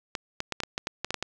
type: clicks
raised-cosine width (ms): 0.2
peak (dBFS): -12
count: 11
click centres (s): 0.152 / 0.404 / 0.523 / 0.603 / 0.635 / 0.779 / 0.871 / 1.046 / 1.106 / 1.143 / 1.226
effects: none